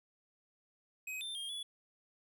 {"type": "tone with pitch steps", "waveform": "square", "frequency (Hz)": [2526, 3570, 3221, 3411], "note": ["D#7", "A7", "G7", "G#7"], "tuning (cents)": [26, 24, 46, 46], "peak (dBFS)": -40, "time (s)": [1.07, 1.63], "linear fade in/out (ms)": 5, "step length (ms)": 140, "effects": []}